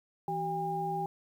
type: tone cluster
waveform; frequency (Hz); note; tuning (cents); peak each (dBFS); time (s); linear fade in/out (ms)
sine; 164.6 / 381.3 / 807; E3 / G4 / G#5; -2 / -48 / -50; -38 / -38 / -32; 0.28-1.06; 2
effects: 10-bit